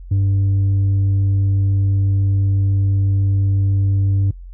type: tone with tanh clipping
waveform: triangle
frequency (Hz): 98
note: G2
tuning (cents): 0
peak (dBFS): -14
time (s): 0.11-4.31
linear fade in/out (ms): 5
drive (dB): 8
effects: noise-tail reverb RT60 0.1 s tail -23 dB re dry + added 44 Hz sine -32 dBFS peak until 4.53 s